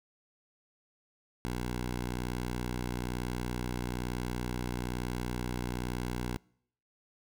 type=tone; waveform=10% pulse; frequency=61.1 Hz; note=B1; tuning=18 cents flat; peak=-25 dBFS; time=1.45-6.37 s; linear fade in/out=0 ms; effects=noise-tail reverb RT60 0.7 s tail -26 dB re dry